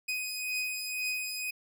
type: beating tone pair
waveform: sawtooth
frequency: 2500 / 2502 Hz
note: D#7 / D#7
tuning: +8 / +9 cents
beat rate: 2 Hz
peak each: -35 / -30 dBFS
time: 0.08-1.51 s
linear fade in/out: 10 ms
effects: none